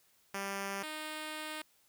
5% pulse tone pair in turn, 197.2 / 308.8 Hz, G3 / D#4, +11 / -13 cents, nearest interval minor sixth, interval 776 cents, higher second, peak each -25 / -28 dBFS, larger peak first, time 0.34-0.83 / 0.83-1.62 s, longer second, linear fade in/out 5 ms, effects white hiss -69 dBFS RMS until 1.88 s

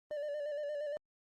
triangle tone with vibrato, 588 Hz, D5, 2 cents sharp, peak -34 dBFS, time 0.11-0.97 s, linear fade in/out 0 ms, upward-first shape square, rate 8.6 Hz, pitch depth 40 cents each way, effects Opus 24 kbps

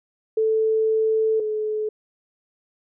sine tone pair in turn, 440 / 429.2 Hz, A4 / A4, 0 / -43 cents, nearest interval unison, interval 43 cents, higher first, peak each -17 / -22 dBFS, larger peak first, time 0.37-1.4 / 1.4-1.89 s, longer first, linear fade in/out 5 ms, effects none

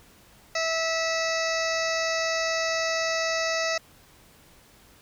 harmonic tone, 652 Hz, E5, 19 cents flat, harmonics 1 / 2 / 3 / 4 / 6 / 7 / 8 / 9 / 10, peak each -28 / -33 / -30 / -34 / -37 / -37 / -34 / -40 / -38 dBFS, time 0.55-3.78 s, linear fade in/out 5 ms, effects pink hiss -55 dBFS RMS until 5.01 s

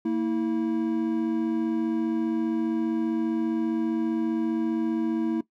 triangle tone pair together, 229.6 / 324.7 Hz, A#3 / E4, -26 / -26 cents, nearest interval tritone, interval 600 cents, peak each -25 / -23 dBFS, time 0.05-5.41 s, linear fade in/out 5 ms, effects noise-tail reverb RT60 0.1 s tail -18 dB re dry

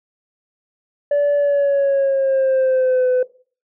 sine tone with pitch glide, 577 to 505.2 Hz, D5 to B4, -31 to +39 cents, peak -11 dBFS, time 1.11-3.23 s, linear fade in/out 5 ms, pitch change -230 cents, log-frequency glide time 1.36-3.08 s, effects noise-tail reverb RT60 0.4 s tail -19 dB re dry + tanh soft clip ceiling -12 dBFS

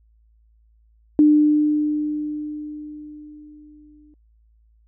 sine tone with exponential decay, 300.2 Hz, D4, 38 cents sharp, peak -9 dBFS, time 1.19-4.14 s, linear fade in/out 1 ms, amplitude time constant 640 ms, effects added 55 Hz sine -54 dBFS peak until 4.87 s

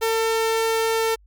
sawtooth tone, 449.7 Hz, A4, 38 cents sharp, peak -15 dBFS, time 0.01-1.16 s, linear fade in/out 20 ms, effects added 50 Hz sine -50 dBFS peak until 1.26 s + MP3 96 kbps

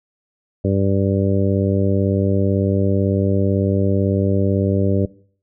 harmonic tone, 98 Hz, G2, in tune, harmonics 1 / 2 / 3 / 4 / 5 / 6, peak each -18 / -21 / -23 / -24 / -25 / -26 dBFS, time 0.64-5.06 s, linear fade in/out 10 ms, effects noise-tail reverb RT60 0.5 s tail -20 dB re dry

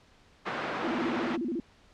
white band-pass noise, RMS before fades -34 dBFS, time 0.45-1.37 s, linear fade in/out 20 ms, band 180 to 1400 Hz, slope 12 dB/octave
sine tone with vibrato, 286.8 Hz, D4, 41 cents flat, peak -29 dBFS, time 0.84-1.6 s, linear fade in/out 2 ms, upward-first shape square, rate 14 Hz, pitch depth 290 cents each way
effects pink hiss -60 dBFS RMS until 1.93 s + low-pass 5000 Hz 12 dB/octave

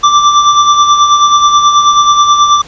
square tone with tremolo, 1174.7 Hz, D6, in tune, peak -3 dBFS, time 0.03-2.62 s, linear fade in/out 10 ms, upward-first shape sine, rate 9.3 Hz, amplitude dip 50%, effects pink hiss -34 dBFS RMS until 2.67 s + resampled to 16000 Hz

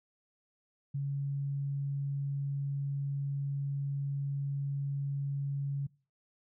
sine tone, 140 Hz, C#3, 18 cents sharp, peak -31 dBFS, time 0.94-5.87 s, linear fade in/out 10 ms, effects noise-tail reverb RT60 0.4 s tail -24 dB re dry

